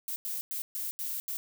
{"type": "noise bursts at uneven times", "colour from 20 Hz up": "violet", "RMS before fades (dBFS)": -35, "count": 6, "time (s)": [[0.08, 0.16], [0.25, 0.41], [0.51, 0.62], [0.75, 0.91], [0.99, 1.2], [1.28, 1.37]], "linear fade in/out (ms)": 0, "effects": []}